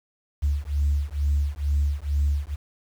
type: beating tone pair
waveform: sine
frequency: 71 / 73.2 Hz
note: C#2 / D2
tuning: +42 / -5 cents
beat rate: 2.2 Hz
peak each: -23 dBFS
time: 0.42-2.56 s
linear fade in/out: 20 ms
effects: tanh soft clip ceiling -15 dBFS + 8-bit